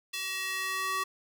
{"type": "tone with high-pass filter sweep", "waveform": "square", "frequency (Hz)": 379.3, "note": "F#4", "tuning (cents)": 43, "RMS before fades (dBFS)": -33, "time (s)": [0.13, 1.04], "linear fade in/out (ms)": 10, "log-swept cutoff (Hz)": [2900, 1100], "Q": 1.6, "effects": []}